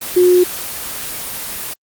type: tone in noise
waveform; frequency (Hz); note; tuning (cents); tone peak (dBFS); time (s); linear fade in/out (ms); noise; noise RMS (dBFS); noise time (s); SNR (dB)
sine; 360; F#4; -47; -7; 0.16-0.44; 10; white; -25; 0.01-1.74; +15
effects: Opus 24 kbps